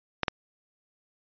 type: clicks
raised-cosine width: 0.3 ms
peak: -9 dBFS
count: 2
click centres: 0.233 / 0.282 s
effects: resampled to 11025 Hz